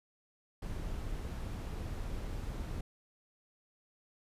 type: noise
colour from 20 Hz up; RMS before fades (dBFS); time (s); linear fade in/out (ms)
brown; -39; 0.62-2.81; 5
effects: resampled to 32000 Hz